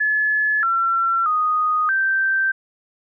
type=tone with pitch steps; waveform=sine; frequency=1715 / 1355 / 1242 / 1562 Hz; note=A6 / E6 / D#6 / G6; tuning=-45 / +47 / -3 / -7 cents; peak=-16 dBFS; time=0-2.52 s; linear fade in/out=10 ms; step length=630 ms; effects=none